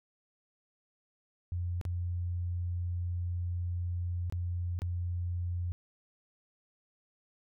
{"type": "tone with dropouts", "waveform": "sine", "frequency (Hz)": 88, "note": "F2", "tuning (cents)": 14, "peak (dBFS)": -31, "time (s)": [1.52, 5.72], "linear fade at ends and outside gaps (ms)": 0, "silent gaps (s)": [[1.813, 1.852], [4.299, 4.324], [4.79, 4.819]], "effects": []}